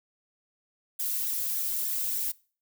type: noise with flanger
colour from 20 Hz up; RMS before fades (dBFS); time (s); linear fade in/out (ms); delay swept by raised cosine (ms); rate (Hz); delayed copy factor
violet; -30; 0.99-2.32; 10; 0.52 to 1.92; 3.4; +0.5
effects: noise-tail reverb RT60 0.4 s tail -23 dB re dry